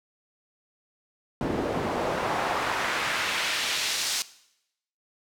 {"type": "noise with band-pass filter sweep", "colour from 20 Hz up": "pink", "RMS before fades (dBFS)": -28, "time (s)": [1.41, 4.22], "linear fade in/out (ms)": 0, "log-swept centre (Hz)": [320, 5800], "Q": 0.99, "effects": ["noise-tail reverb RT60 0.8 s tail -18 dB re dry"]}